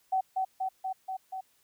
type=tone with echo; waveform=sine; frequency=758 Hz; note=F#5; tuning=42 cents sharp; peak=-24 dBFS; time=0.12-0.21 s; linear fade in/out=10 ms; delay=240 ms; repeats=5; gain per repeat=-2 dB; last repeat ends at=1.41 s; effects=white hiss -68 dBFS RMS until 1.63 s